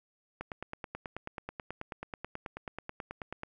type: click train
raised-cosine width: 0.5 ms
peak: -23 dBFS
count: 29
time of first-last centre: 0.41-3.434 s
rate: 9.26 Hz
effects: none